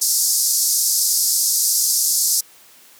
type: band-pass noise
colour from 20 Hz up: pink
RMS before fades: -18 dBFS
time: 0.01-2.41 s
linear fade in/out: 10 ms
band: 4900 to 14000 Hz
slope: 48 dB/octave
effects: white hiss -48 dBFS RMS until 2.99 s + high-pass 150 Hz 12 dB/octave